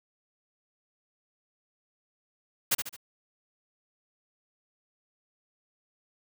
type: noise with echo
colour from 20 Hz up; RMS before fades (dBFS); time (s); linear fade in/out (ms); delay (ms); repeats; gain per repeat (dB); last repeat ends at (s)
white; -24; 2.71-2.75; 10; 72; 3; -7; 2.966
effects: none